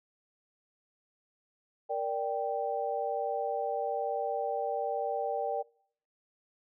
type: chord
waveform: sine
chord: G minor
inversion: first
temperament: equal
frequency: 466.2 / 587.3 / 784 Hz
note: Bb4 / D5 / G5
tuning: 0 / 0 / 0 cents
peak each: -35 / -34 / -33 dBFS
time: 1.89-5.63 s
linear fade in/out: 20 ms
effects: noise-tail reverb RT60 0.6 s tail -24 dB re dry